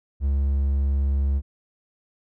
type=tone; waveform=triangle; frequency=69.2 Hz; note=C#2; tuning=2 cents flat; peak=-17 dBFS; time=0.2-1.42 s; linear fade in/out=50 ms; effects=none